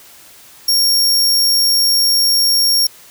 sawtooth tone, 5540 Hz, F8, 15 cents flat, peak -8 dBFS, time 0.68-2.87 s, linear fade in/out 5 ms, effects white hiss -42 dBFS RMS until 3.1 s

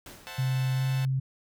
pink noise with exponential decay, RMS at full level -43 dBFS, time 0.06-0.75 s, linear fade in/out 2 ms, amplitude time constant 150 ms
10% pulse chord, F# half-diminished seventh, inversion second, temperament equal, 523.3 / 659.3 / 740 / 880 Hz, C5 / E5 / F#5 / A5, 0 / 0 / 0 / 0 cents, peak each -37 / -40 / -36 / -34 dBFS, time 0.27-1.05 s, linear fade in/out 0 ms
sine tone with pitch glide, 130.81 to 132.87 Hz, C3 to C3, 0 to +27 cents, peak -24 dBFS, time 0.38-1.2 s, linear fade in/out 10 ms, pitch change +27 cents, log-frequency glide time 0.75-0.83 s
effects none

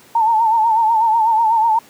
sine tone with vibrato, 897 Hz, A5, 33 cents sharp, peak -11 dBFS, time 0.15-1.79 s, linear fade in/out 5 ms, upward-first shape sine, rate 8.1 Hz, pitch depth 73 cents each way, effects pink hiss -46 dBFS RMS until 1.89 s + high-pass 150 Hz 12 dB/octave

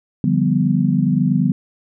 sine chord, G dominant seventh, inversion second, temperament equal, 146.83 / 174.61 / 196 / 246.9 Hz, D3 / F3 / G3 / B3, 0 / 0 / 0 / 0 cents, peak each -19 dBFS, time 0.24-1.52 s, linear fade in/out 2 ms, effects none

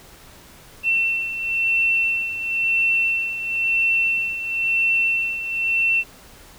sine beating tone pair, 2696 / 2696.98 Hz, E7 / E7, +38 / +39 cents, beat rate 0.98 Hz, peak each -19 / -25 dBFS, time 0.83-6.04 s, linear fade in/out 50 ms, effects pink hiss -46 dBFS RMS until 6.58 s

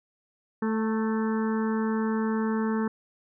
harmonic tone with a mistuned harmonic, 220 Hz, A3, in tune, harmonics 1 / 2 / 4 / 5 / 6 / 7 / 8, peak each -25 / -31 / -37 / -39 / -41 / -42 / -43 dBFS, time 0.62-2.88 s, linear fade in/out 5 ms, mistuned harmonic 4, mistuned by +22 cents, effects none

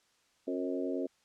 harmonic tone with a mistuned harmonic, 90.4 Hz, F#2, 40 cents flat, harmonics 3 / 4 / 5 / 6 / 7, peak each -35 / -37 / -39 / -41 / -42 dBFS, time 0.47-1.07 s, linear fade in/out 10 ms, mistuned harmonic 5, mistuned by +32 cents, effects white hiss -70 dBFS RMS until 1.24 s + low-pass 7000 Hz 12 dB/octave

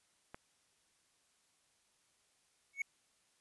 click, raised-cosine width 0.5 ms, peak -32 dBFS, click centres 0.345 s
triangle tone with exponential growth, 2217 Hz, C#7, in tune, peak -29 dBFS, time 2.73-2.82 s, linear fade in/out 5 ms, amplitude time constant 18 ms
effects white hiss -74 dBFS RMS until 3.4 s + resampled to 24000 Hz

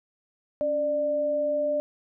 sine tone pair together, 280.3 / 593.9 Hz, C#4 / D5, +19 / +19 cents, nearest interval octave + minor second, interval 1300 cents, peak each -35 / -23 dBFS, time 0.61-1.8 s, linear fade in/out 0 ms, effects none

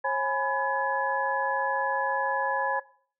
sine tone cluster, 541 / 834 / 996 / 1698 Hz, C#5 / G#5 / B5 / G#6, -42 / +7 / +14 / +38 cents, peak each -30 dBFS, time 0.04-2.8 s, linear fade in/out 10 ms, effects noise-tail reverb RT60 0.5 s tail -20 dB re dry

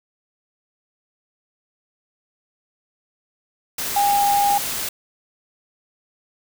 sine tone in noise, 810 Hz, G#5, 43 cents flat, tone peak -15 dBFS, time 3.96-4.58 s, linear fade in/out 5 ms, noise white, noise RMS -26 dBFS, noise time 3.78-4.89 s, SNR +8 dB, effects none

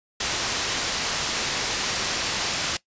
white low-pass noise, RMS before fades -27 dBFS, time 0.2-2.77 s, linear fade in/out 5 ms, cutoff 6700 Hz, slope 24 dB/octave, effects noise-tail reverb RT60 0.1 s tail -19 dB re dry + resampled to 16000 Hz

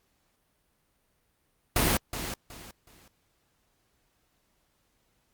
pink noise with echo, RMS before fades -24 dBFS, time 1.76-1.97 s, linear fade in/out 2 ms, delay 370 ms, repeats 3, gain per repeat -11 dB, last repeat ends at 3.08 s, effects pink hiss -72 dBFS RMS until 5.33 s + Opus 48 kbps

